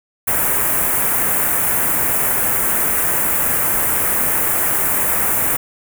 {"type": "band-stop noise", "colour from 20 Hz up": "white", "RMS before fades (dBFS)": -17, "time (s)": [0.27, 5.57], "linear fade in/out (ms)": 10, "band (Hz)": [2100, 9000], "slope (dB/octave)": 24, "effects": []}